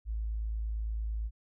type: tone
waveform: sine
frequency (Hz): 54.4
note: A1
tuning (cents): -19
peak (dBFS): -31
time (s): 0.05-1.31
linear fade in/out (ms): 50
effects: none